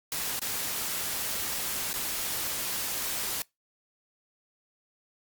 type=noise with dropouts; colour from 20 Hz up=white; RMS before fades=-32 dBFS; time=0.12-3.42 s; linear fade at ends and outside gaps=1 ms; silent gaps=0.393-0.417 / 1.931-1.939 s; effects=noise-tail reverb RT60 0.2 s tail -24 dB re dry + Opus 48 kbps